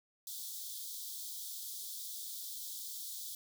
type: high-pass noise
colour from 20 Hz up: white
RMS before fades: -44 dBFS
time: 0.27-3.35 s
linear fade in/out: 2 ms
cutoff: 3300 Hz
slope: 96 dB/octave
effects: none